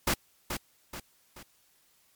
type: noise with echo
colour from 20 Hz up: pink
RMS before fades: -26 dBFS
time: 0.07-0.14 s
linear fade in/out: 5 ms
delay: 430 ms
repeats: 3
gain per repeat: -7 dB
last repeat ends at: 1.43 s
effects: white hiss -66 dBFS RMS until 2.15 s + MP3 96 kbps